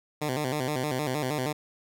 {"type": "tone with vibrato", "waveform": "10% pulse", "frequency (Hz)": 138.9, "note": "C#3", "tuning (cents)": 4, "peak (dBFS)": -19, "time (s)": [0.21, 1.53], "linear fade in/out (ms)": 10, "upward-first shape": "square", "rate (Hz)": 6.4, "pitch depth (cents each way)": 140, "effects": []}